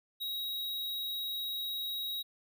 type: tone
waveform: square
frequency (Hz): 3819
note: A#7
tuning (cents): +41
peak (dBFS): -35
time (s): 0.2-2.23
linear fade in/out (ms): 20
effects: none